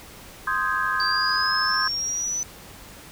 sine chord, Ab major seventh, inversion first, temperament equal, 1046.5 / 1244.5 / 1568 / 1661.2 Hz, C6 / Eb6 / G6 / Ab6, 0 / 0 / 0 / 0 cents, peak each -27 dBFS, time 0.47-1.88 s, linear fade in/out 5 ms
sine linear sweep, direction up, 4630 to 6020 Hz, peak -24 dBFS, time 1-2.43 s, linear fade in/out 0 ms
effects pink hiss -44 dBFS RMS until 3.11 s

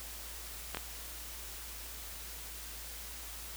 clicks, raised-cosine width 0.3 ms, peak -20 dBFS, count 2, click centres 0.747 / 0.771 s, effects added 56 Hz sine -49 dBFS peak until 3.56 s + white hiss -46 dBFS RMS until 3.56 s

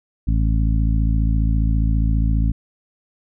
harmonic tone, 54.8 Hz, A1, 6 cents flat, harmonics 1 / 2 / 3 / 4 / 5, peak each -16 / -22 / -26 / -28 / -30 dBFS, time 0.27-2.52 s, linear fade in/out 10 ms, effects none

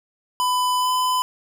square tone with pitch glide, 1000 to 1008.7 Hz, B5 to B5, +21 to +36 cents, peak -19 dBFS, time 0.4-1.22 s, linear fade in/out 0 ms, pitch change +15 cents, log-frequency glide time 0.79-0.9 s, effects none

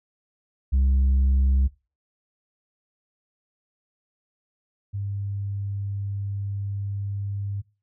sine tone pair in turn, 66.5 / 99.98 Hz, C2 / G2, +29 / +35 cents, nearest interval perfect fifth, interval 706 cents, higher second, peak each -14 / -26 dBFS, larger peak first, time 0.72-1.68 / 4.93-7.62 s, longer second, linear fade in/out 20 ms, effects noise-tail reverb RT60 0.3 s tail -21 dB re dry + tanh soft clip ceiling -16 dBFS

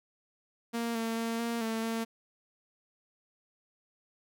sawtooth tone with pitch steps, 232.8 / 227 / 228.8 / 233.1 / 224 / 226.9 Hz, A#3 / A#3 / A#3 / A#3 / A3 / A#3, -2 / -46 / -32 / 0 / +31 / -47 cents, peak -27 dBFS, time 0.73-2.05 s, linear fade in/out 20 ms, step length 220 ms, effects none

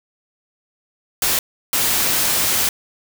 white noise bursts at uneven times, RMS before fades -18 dBFS, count 2, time 1.22-1.39 / 1.73-2.69 s, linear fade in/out 2 ms, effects none

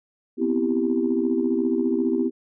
sine chord, C major seventh, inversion third, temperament equal, 246.9 / 261.6 / 329.6 / 392 Hz, B3 / C4 / E4 / G4, 0 / 0 / 0 / 0 cents, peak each -24 / -26 / -24 / -25 dBFS, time 0.37-2.31 s, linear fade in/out 50 ms, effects tanh soft clip ceiling -10 dBFS

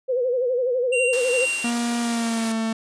sine tone with vibrato, 500 Hz, B4, 21 cents sharp, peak -19 dBFS, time 0.08-1.46 s, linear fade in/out 20 ms, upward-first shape sine, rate 12 Hz, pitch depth 86 cents each way
square tone with tremolo, 2763 Hz, F7, 19 cents flat, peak -21 dBFS, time 0.92-1.7 s, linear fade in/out 10 ms, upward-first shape sine, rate 2.4 Hz, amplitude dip 55%
white high-pass noise, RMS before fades -31 dBFS, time 1.13-2.52 s, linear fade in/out 0 ms, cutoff 240 Hz, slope 96 dB/octave
45% pulse tone with pitch glide, 237 to 223.7 Hz, A#3 to A3, +29 to +29 cents, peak -22 dBFS, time 1.64-2.73 s, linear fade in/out 5 ms, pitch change -100 cents, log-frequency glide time 2-2.52 s
effects resampled to 22050 Hz

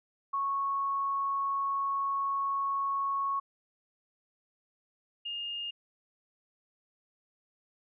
sine tone pair in turn, 1104 / 2830 Hz, C#6 / F7, -7 / +22 cents, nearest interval octave + major third, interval 1629 cents, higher second, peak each -28 / -34 dBFS, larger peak first, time 0.33-3.4 / 5.25-5.71 s, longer first, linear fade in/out 10 ms, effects none

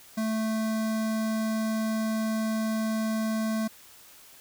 square tone with notch filter, 220 Hz, A3, in tune, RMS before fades -28 dBFS, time 0.17-3.68 s, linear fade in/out 10 ms, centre 2800 Hz, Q 1.9, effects white hiss -52 dBFS RMS until 4.4 s

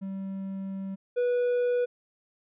triangle tone pair in turn, 193.3 / 489.3 Hz, G3 / B4, -24 / -16 cents, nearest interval octave + major third, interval 1608 cents, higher second, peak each -30 / -21 dBFS, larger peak second, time 0.01-0.96 / 1.16-1.86 s, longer first, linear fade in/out 20 ms, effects resampled to 8000 Hz

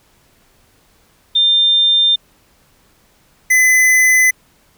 sine / square tone pair in turn, 3600 / 2020 Hz, A7 / B6, +39 / +39 cents, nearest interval minor seventh, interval 1000 cents, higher first, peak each -9 dBFS, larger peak neither, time 1.35-2.16 / 3.5-4.31 s, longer neither, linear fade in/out 10 ms, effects pink hiss -54 dBFS RMS until 4.77 s

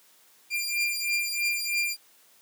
sawtooth beating tone pair, 2388 / 2391.1 Hz, D7 / D7, +28 / +31 cents, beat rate 3.1 Hz, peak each -26 / -25 dBFS, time 0.5-1.97 s, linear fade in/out 50 ms, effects white hiss -59 dBFS RMS until 2.41 s + high-pass 200 Hz 12 dB/octave

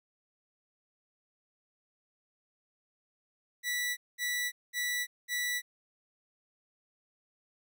sawtooth tone bursts, 1959 Hz, B6, 15 cents flat, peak -27 dBFS, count 4, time 3.63-5.62 s, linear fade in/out 50 ms, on 340 ms, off 210 ms, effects none

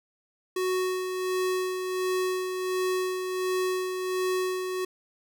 square tone with tremolo, 370 Hz, F#4, in tune, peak -25 dBFS, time 0.56-4.85 s, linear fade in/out 5 ms, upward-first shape sine, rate 1.4 Hz, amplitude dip 45%, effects none

